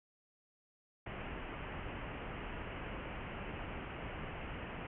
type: low-pass noise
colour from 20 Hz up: pink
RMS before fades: -44 dBFS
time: 1.06-4.87 s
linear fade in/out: 5 ms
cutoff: 3000 Hz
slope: 96 dB/octave
effects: none